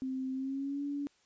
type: tone with pitch glide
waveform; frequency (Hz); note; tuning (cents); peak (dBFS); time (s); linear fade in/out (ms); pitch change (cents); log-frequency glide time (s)
sine; 261.6 to 285.3; C4 to C#4; 0 to +50; -33; 0.02-1.07; 0; +150; 0.33-0.83
effects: white hiss -69 dBFS RMS until 1.25 s + resampled to 16000 Hz